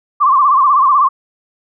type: tone with vibrato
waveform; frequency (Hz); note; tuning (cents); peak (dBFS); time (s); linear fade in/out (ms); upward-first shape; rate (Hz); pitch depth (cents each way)
sine; 1108.7; C#6; 0; -7; 0.2-1.09; 20; sine; 16; 120
effects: none